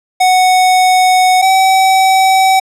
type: tone pair in turn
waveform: square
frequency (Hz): 740 / 763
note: F#5 / G5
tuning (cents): 0 / -47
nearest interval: minor second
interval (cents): 53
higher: second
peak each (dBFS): -7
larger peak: neither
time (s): 0.2-1.42 / 1.42-2.6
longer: first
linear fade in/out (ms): 10
effects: low-pass 12000 Hz 12 dB/octave